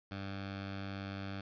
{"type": "tone with notch filter", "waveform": "10% pulse", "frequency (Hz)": 98, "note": "G2", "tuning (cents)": 0, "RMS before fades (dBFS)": -42, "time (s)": [0.11, 1.41], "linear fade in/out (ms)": 5, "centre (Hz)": 430, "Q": 1.2, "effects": ["resampled to 11025 Hz", "10-bit"]}